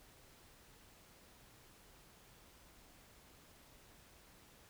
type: silence
effects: pink hiss -63 dBFS RMS until 4.69 s